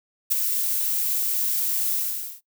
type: noise with ADSR envelope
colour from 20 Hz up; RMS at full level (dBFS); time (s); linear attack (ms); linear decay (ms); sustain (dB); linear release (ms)
violet; -18; 0.3-2.41; 22; 6; -6; 470
effects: noise-tail reverb RT60 0.1 s tail -18 dB re dry